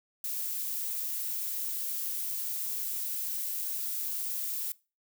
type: noise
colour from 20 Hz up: violet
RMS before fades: -34 dBFS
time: 0.24-4.72 s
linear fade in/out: 2 ms
effects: noise-tail reverb RT60 0.3 s tail -21 dB re dry